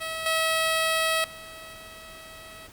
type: tone with level steps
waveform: 10% pulse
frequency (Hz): 645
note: E5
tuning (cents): -38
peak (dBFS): -22 / -14 / -33 / -35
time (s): 0-2.68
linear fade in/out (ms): 20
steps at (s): 0.26 / 1.24 / 1.73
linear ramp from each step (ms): 2
effects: pink hiss -50 dBFS RMS until 2.72 s + Opus 48 kbps